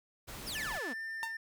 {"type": "noise", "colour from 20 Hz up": "pink", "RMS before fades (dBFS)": -45, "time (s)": [0.27, 0.79], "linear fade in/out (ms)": 20}
{"type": "exponential sweep", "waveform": "sawtooth", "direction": "down", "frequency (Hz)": [5760, 207.7], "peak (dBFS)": -35, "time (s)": [0.46, 0.94], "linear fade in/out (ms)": 20}
{"type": "tone with pitch glide", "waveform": "triangle", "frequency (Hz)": [1747, 1795.1], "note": ["A6", "A6"], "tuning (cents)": [-13, 34], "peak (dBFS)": -36, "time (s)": [0.55, 1.37], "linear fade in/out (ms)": 5, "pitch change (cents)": 47, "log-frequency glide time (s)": [0.86, 0.99]}
{"type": "tone with exponential decay", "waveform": "sawtooth", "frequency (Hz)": 911, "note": "A#5", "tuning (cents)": -40, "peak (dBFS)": -29, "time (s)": [1.23, 1.36], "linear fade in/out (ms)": 0, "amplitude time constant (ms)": 27}
{"effects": []}